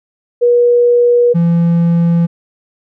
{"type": "tone pair in turn", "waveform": ["sine", "triangle"], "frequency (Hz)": [482, 169.48], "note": ["B4", "E3"], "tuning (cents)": [-42, 48], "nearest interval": "octave + tritone", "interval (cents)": 1810, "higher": "first", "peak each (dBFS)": -6, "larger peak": "neither", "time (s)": [[0.41, 1.34], [1.34, 2.27]], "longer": "neither", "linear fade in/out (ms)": 20, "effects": []}